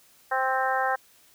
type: harmonic tone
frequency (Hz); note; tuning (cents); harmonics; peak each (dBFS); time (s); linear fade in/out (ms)
262.1; C4; +3; 2 / 3 / 4 / 5 / 6 / 7; -31 / -26 / -31 / -32 / -30 / -33; 0.31-0.96; 10
effects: white hiss -58 dBFS RMS until 1.34 s